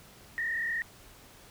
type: tone with frequency modulation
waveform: sine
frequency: 1853 Hz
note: A#6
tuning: 11 cents flat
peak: -29 dBFS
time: 0.38-0.82 s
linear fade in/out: 0 ms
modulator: 36.7 Hz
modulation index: 1.6
effects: pink hiss -54 dBFS RMS until 1.5 s